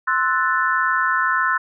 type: chord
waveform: sine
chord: F# half-diminished seventh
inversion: second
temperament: equal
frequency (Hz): 1046.5 / 1318.5 / 1480 / 1760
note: C6 / E6 / F#6 / A6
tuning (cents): 0 / 0 / 0 / 0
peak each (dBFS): -22 / -22 / -21 / -23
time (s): 0.07-1.58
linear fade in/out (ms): 10
effects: none